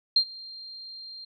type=tone with ADSR envelope; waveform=sine; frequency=4186 Hz; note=C8; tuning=in tune; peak=-15 dBFS; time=0.16-1.25 s; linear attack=5 ms; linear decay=76 ms; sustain=-24 dB; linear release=8 ms; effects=none